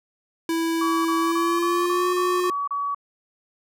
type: tone with pitch glide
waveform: square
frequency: 329.6 to 359.4 Hz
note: E4 to F4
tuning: 0 to +50 cents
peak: -22 dBFS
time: 0.49-2.5 s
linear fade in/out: 2 ms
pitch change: +150 cents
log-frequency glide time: 1.19-2.08 s
type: tone bursts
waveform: sine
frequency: 1135 Hz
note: C#6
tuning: 41 cents sharp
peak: -23 dBFS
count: 8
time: 0.81-2.947 s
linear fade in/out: 5 ms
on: 240 ms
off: 31 ms
effects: none